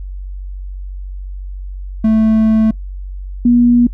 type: tone pair in turn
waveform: triangle / sine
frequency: 219.7 / 240.8 Hz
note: A3 / B3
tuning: -2 / -44 cents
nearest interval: major second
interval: 158 cents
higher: second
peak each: -6 dBFS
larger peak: neither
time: 2.04-2.71 / 3.45-3.87 s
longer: first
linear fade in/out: 5 ms
effects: noise-tail reverb RT60 0.1 s tail -24 dB re dry + added 47 Hz sine -23 dBFS peak until 3.93 s